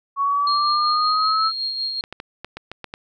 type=exponential sweep; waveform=sine; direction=up; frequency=1108.7 to 1318.5 Hz; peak=-17 dBFS; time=0.16-1.52 s; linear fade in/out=50 ms
type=tone with tremolo; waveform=sine; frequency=4245 Hz; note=C8; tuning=24 cents sharp; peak=-21 dBFS; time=0.47-2.01 s; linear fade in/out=2 ms; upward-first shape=sine; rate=5.3 Hz; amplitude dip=40%
type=clicks; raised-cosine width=0.3 ms; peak=-16 dBFS; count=8; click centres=2.039 / 2.126 / 2.201 / 2.446 / 2.57 / 2.716 / 2.843 / 2.939 s
effects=none